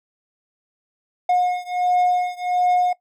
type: beating tone pair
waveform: triangle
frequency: 720 / 721.4 Hz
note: F#5 / F#5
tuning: -47 / -44 cents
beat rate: 1.4 Hz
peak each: -18 / -19 dBFS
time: 1.29-2.93 s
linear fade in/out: 5 ms
effects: noise-tail reverb RT60 0.1 s tail -19 dB re dry